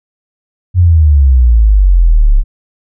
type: exponential sweep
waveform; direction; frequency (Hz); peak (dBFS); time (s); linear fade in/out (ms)
sine; down; 92.5 to 33; -3; 0.74-2.44; 50
effects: none